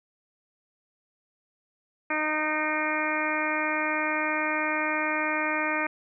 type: harmonic tone with a mistuned harmonic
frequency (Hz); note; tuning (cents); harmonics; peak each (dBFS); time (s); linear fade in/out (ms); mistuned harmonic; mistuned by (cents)
307.7; D#4; -19; 1 / 2 / 3 / 4 / 5 / 6 / 7 / 8; -33 / -33 / -33 / -33 / -33 / -33 / -33 / -33; 2.1-5.87; 5; 8; -45
effects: none

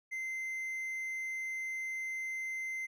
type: tone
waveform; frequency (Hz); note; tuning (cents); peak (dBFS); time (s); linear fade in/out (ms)
triangle; 2074; C7; -16; -34; 0.11-2.87; 20
effects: none

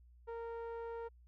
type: tone with low-pass filter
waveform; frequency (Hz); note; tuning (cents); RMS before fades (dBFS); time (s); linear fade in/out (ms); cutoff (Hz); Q
sawtooth; 462.8; A#4; -13; -44; 0.27-1.09; 20; 1000; 0.95
effects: added 60 Hz sine -59 dBFS peak until 1.27 s

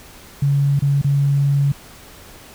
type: tone with dropouts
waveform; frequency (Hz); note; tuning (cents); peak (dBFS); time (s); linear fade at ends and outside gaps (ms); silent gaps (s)
sine; 140.8; C#3; +27; -13; 0.42-1.72; 5; 0.793-0.821 / 1.016-1.044
effects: pink hiss -42 dBFS RMS until 2.54 s

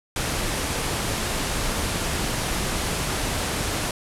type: low-pass noise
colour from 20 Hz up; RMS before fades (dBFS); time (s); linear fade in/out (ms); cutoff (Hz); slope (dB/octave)
pink; -26; 0.16-3.91; 2; 12000; 48
effects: none

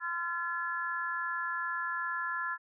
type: harmonic tone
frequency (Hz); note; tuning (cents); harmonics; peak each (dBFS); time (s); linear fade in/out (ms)
342.6; F4; -33; 3 / 4 / 5; -38 / -36 / -35; 0-2.58; 50
effects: none

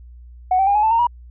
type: tone with pitch steps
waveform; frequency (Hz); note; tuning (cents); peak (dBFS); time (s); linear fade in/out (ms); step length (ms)
sine; 740 / 772.8 / 807 / 842.7 / 880 / 919 / 959.7; F#5 / G5 / G#5 / G#5 / A5 / A#5 / B5; 0 / -25 / -50 / +25 / 0 / -25 / -50; -12; 0.51-1.07; 5; 80
effects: tanh soft clip ceiling -8 dBFS + added 60 Hz sine -38 dBFS peak until 1.3 s

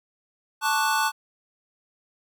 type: chord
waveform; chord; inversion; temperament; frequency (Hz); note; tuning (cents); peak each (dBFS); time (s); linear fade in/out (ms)
square; D major seventh; second; equal; 880 / 1108.7 / 1174.7 / 1480; A5 / C#6 / D6 / F#6; 0 / 0 / 0 / 0; -25 / -29 / -31 / -27; 0.61-1.12; 50
effects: none

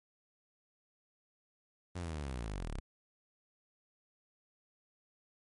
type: linear sweep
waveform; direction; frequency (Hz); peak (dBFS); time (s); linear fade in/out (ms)
sawtooth; down; 92 to 30.2; -34; 1.95-2.8; 10
effects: MP3 48 kbps

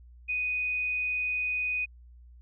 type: tone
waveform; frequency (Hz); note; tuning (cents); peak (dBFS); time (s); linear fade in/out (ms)
sine; 2489; D#7; 0; -27; 0.28-1.86; 20
effects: added 60 Hz sine -49 dBFS peak until 2.41 s

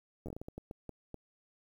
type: slowing click train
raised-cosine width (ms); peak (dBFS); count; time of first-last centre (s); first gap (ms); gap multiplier
2; -29; 12; 0.26-1.143; 10; 1.38
effects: 10-bit

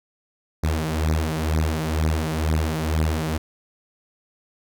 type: beating tone pair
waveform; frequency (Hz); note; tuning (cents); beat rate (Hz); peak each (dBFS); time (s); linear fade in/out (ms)
sawtooth; 77.78 / 79.88; D#2 / D#2; 0 / +46; 2.1; -19 / -20; 0.63-3.38; 10
effects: none

